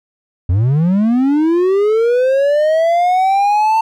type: linear sweep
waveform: triangle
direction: up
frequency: 82.41 to 899 Hz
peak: -8 dBFS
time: 0.49-3.81 s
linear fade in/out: 5 ms
effects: none